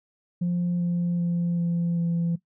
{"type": "tone with pitch steps", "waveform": "sine", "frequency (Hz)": [175.5, 173.99, 172.49, 171, 169.52], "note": ["F3", "F3", "F3", "F3", "E3"], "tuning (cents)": [9, -6, -21, -36, 49], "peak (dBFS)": -20, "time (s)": [0.41, 2.36], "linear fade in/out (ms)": 10, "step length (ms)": 390, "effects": ["noise-tail reverb RT60 0.1 s tail -17 dB re dry", "tanh soft clip ceiling -20 dBFS"]}